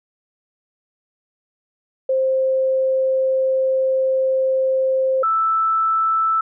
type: tone pair in turn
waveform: sine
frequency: 526 / 1319.3 Hz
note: C5 / E6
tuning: +9 / +1 cents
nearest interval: octave + major third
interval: 1592 cents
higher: second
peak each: -15 dBFS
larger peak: neither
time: 2.09-5.23 / 5.23-6.41 s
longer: first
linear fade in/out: 5 ms
effects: none